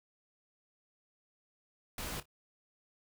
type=noise with echo; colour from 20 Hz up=pink; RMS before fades=-40 dBFS; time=1.98-2.2 s; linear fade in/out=2 ms; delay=28 ms; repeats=2; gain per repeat=-15 dB; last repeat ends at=2.256 s; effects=none